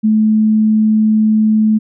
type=tone; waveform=sine; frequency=216.5 Hz; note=A3; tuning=28 cents flat; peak=-8 dBFS; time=0.03-1.79 s; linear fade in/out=20 ms; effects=none